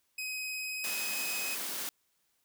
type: tone with vibrato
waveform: sawtooth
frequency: 2525 Hz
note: D#7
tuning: 25 cents sharp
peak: -32 dBFS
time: 0.18-1.55 s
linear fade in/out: 5 ms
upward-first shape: triangle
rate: 19 Hz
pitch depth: 14 cents each way
type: high-pass noise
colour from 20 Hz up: white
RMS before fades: -37 dBFS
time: 0.84-1.89 s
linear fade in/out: 0 ms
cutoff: 170 Hz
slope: 96 dB/octave
effects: white hiss -75 dBFS RMS until 2.44 s